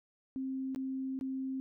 sine tone with dropouts, 264.5 Hz, C4, 19 cents sharp, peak -34 dBFS, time 0.36-1.6 s, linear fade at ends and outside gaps 0 ms, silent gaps 0.748-0.76 / 1.19-1.211 s, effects none

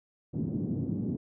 white band-pass noise, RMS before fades -32 dBFS, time 0.33-1.17 s, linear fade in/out 10 ms, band 110 to 270 Hz, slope 24 dB/octave, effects none

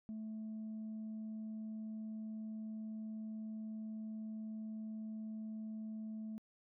sine tone, 218.1 Hz, A3, 15 cents flat, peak -40 dBFS, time 0.09-6.38 s, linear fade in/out 0 ms, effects tanh soft clip ceiling -40 dBFS

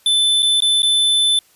square tone with dropouts, 3520 Hz, A7, in tune, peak -13 dBFS, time 0.06-1.39 s, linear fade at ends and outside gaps 2 ms, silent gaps 0.423-0.428 / 0.604-0.621 / 0.821-0.83 s, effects white hiss -54 dBFS RMS until 1.55 s + resampled to 32000 Hz

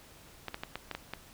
clicks, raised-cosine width 0.3 ms, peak -20 dBFS, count 7, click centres 0.483 / 0.544 / 0.635 / 0.756 / 0.913 / 0.95 / 1.136 s, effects pink hiss -55 dBFS RMS until 1.33 s

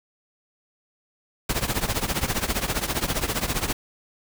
pink noise with tremolo, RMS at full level -22 dBFS, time 1.49-3.73 s, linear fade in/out 5 ms, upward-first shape triangle, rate 15 Hz, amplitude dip 90%, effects none

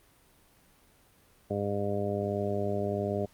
harmonic tone, 101.3 Hz, G#2, 43 cents flat, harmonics 1 / 2 / 3 / 4 / 5 / 6 / 7, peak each -35 / -35 / -40 / -33 / -40 / -34 / -40 dBFS, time 1.5-3.26 s, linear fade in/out 10 ms, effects pink hiss -62 dBFS RMS until 3.33 s + Opus 32 kbps

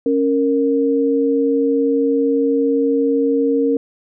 sine tone pair together, 276.3 / 463.9 Hz, C#4 / A#4, -6 / -8 cents, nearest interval major sixth, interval 898 cents, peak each -16 dBFS, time 0.06-3.77 s, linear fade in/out 2 ms, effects none

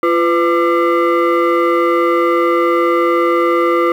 sine tone with frequency modulation, 344.3 Hz, F4, 25 cents flat, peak -9 dBFS, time 0.03-3.92 s, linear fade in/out 2 ms, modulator 846 Hz, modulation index 1.3, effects tanh soft clip ceiling -6 dBFS + 7-bit

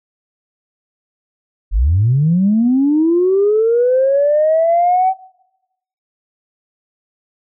sine linear sweep, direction up, 40.2 to 766 Hz, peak -9 dBFS, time 1.71-5.14 s, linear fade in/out 50 ms, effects noise-tail reverb RT60 0.9 s tail -23 dB re dry + tanh soft clip ceiling -5 dBFS

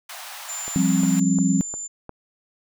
pink high-pass noise, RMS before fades -37 dBFS, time 0.09-1.2 s, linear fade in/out 5 ms, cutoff 670 Hz, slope 48 dB/octave
sine tone, 7150 Hz, A8, 27 cents sharp, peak -29 dBFS, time 0.48-1.88 s, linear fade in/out 20 ms
click train, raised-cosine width 1 ms, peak -21 dBFS, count 5, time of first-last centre 0.68-2.093 s, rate 2.83 Hz
sine chord, F suspended second, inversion none, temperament equal with one note detuned, 174.61 / 196 / 264.5 Hz, F3 / G3 / C4, 0 / 0 / +19 cents, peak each -21 dBFS, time 0.76-1.61 s, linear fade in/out 0 ms
effects none

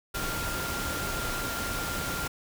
sine tone in noise, 1393 Hz, F6, 5 cents flat, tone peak -35 dBFS, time 0.14-2.28 s, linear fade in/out 10 ms, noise pink, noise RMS -33 dBFS, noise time 0.14-2.28 s, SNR -5 dB, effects none

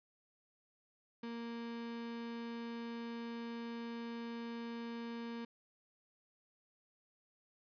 35% pulse tone, 233.1 Hz, A#3, in tune, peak -40 dBFS, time 1.23-5.45 s, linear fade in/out 5 ms, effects resampled to 11025 Hz

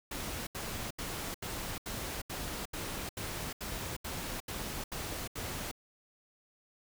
pink noise bursts, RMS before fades -39 dBFS, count 13, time 0.11-5.714 s, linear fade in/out 5 ms, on 360 ms, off 77 ms, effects none

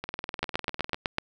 two click trains, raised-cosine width 0.3 ms, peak -17 / -9 dBFS, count 19 / 7, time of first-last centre 0.04-0.945 / 0.43-1.184 s, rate 19.9 / 7.96 Hz, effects none

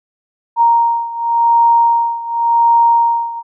sine beating tone pair, 932.3 / 933.2 Hz, A#5 / A#5, 0 / +2 cents, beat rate 0.9 Hz, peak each -11 / -14 dBFS, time 0.56-3.43 s, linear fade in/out 50 ms, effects none

